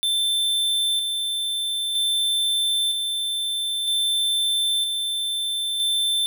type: tone with tremolo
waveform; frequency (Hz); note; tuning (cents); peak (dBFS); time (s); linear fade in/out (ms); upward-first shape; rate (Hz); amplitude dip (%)
square; 3548; A7; +14; -20; 0.03-6.26; 0; square; 0.52; 35
effects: none